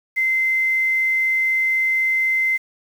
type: tone with quantisation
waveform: sine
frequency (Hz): 2072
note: C7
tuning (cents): -17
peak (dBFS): -16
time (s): 0.16-2.58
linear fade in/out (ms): 20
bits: 7
effects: none